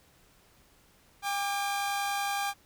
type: tone pair together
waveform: sawtooth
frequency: 803.6 / 1180 Hz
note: G5 / D6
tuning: +43 / +8 cents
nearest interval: perfect fifth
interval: 665 cents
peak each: -26 / -33 dBFS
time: 1.22-2.54 s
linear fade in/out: 50 ms
effects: pink hiss -62 dBFS RMS until 2.65 s